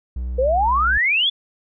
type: tone with vibrato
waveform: triangle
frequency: 61.8 Hz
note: B1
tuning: 2 cents sharp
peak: -21 dBFS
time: 0.16-0.98 s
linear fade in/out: 5 ms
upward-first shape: triangle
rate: 9.6 Hz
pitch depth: 15 cents each way
type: exponential sweep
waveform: sine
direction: up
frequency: 488.3 to 3520 Hz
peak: -15 dBFS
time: 0.38-1.3 s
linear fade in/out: 10 ms
effects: none